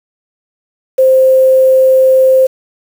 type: tone with quantisation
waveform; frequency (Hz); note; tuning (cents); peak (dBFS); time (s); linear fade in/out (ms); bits
sine; 523.3; C5; 0; -4; 0.98-2.47; 10; 5
effects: none